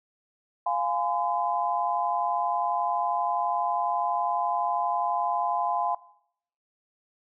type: chord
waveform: sine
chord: F minor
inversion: none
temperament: equal with one note detuned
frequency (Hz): 698.5 / 830.6 / 1020.2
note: F5 / Ab5 / C6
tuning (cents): 0 / 0 / -44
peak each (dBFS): -28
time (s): 0.66-5.95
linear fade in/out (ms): 5
effects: noise-tail reverb RT60 0.7 s tail -20 dB re dry